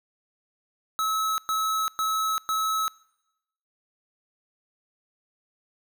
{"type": "tone bursts", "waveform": "square", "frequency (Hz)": 1294, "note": "E6", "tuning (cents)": -32, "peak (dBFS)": -24, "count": 4, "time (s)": [0.99, 2.88], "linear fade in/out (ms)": 0, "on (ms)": 390, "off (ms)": 110, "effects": ["noise-tail reverb RT60 0.9 s tail -23 dB re dry"]}